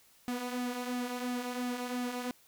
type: tone with flanger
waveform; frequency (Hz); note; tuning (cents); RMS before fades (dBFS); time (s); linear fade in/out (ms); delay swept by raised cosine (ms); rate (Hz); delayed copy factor
sawtooth; 246.9; B3; 0; -36; 0.28-2.31; 0; 1.9 to 4.7; 2.9; -0.5
effects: white hiss -63 dBFS RMS until 2.47 s